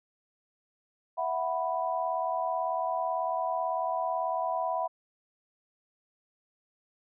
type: chord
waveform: sine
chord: E suspended second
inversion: none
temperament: equal with one note detuned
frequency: 659.3 / 737.4 / 987.8 Hz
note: E5 / F#5 / B5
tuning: 0 / -6 / 0 cents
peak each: -32 dBFS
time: 1.17-4.88 s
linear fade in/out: 20 ms
effects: none